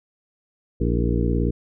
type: harmonic tone with a mistuned harmonic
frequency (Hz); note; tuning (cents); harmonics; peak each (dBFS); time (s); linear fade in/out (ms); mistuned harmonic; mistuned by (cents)
58.3; A#1; +1; 1 / 2 / 3 / 4 / 5 / 6 / 7 / 8; -22 / -25 / -27 / -28 / -29 / -30 / -30 / -31; 0.8-1.51; 10; 6; -85
effects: none